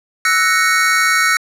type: chord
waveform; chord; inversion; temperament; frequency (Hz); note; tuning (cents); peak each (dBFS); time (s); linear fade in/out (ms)
square; F# dominant seventh; third; equal; 1318.5 / 1480 / 1864.7 / 2217; E6 / F#6 / A#6 / C#7; 0 / 0 / 0 / 0; -18; 0.25-1.37; 2
effects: low-pass 12000 Hz 12 dB/octave